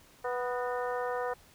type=harmonic tone with a mistuned harmonic; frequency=246.9 Hz; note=B3; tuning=in tune; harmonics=2 / 3 / 4 / 5 / 6 / 7; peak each=-33 / -37 / -39 / -41 / -43 / -44 dBFS; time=0.24-1.34 s; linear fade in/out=10 ms; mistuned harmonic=7; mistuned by=+85 cents; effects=pink hiss -59 dBFS RMS until 1.54 s